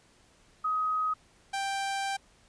sine / sawtooth tone pair in turn, 1260 / 785.9 Hz, D#6 / G5, +21 / +4 cents, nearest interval minor sixth, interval 817 cents, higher first, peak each -26 dBFS, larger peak neither, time 0.64-1.14 / 1.53-2.17 s, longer second, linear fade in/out 10 ms, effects pink hiss -62 dBFS RMS until 2.48 s + resampled to 22050 Hz

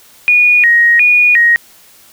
sine tone with vibrato, 2147 Hz, C7, 44 cents sharp, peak -5 dBFS, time 0.28-1.56 s, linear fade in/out 0 ms, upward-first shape square, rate 1.4 Hz, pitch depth 230 cents each way, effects white hiss -43 dBFS RMS until 2.12 s

